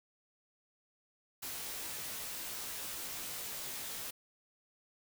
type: noise with comb filter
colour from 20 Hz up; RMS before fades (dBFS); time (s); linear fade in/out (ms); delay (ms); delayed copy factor
white; -42; 1.42-4.11; 10; 17; -0.9
effects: none